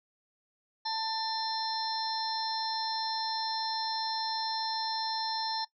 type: harmonic tone with a mistuned harmonic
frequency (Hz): 891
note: A5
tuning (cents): +22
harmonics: 1 / 2 / 4 / 5 / 6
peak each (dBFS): -33 / -44 / -44 / -36 / -36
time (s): 0.85-5.65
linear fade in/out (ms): 10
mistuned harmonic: 5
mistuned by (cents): -120
effects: noise-tail reverb RT60 0.1 s tail -19 dB re dry